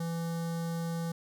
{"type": "tone with notch filter", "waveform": "square", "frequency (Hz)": 167, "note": "E3", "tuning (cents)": 23, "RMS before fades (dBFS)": -34, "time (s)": [0, 1.12], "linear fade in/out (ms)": 5, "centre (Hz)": 2500, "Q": 1.2, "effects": ["12-bit"]}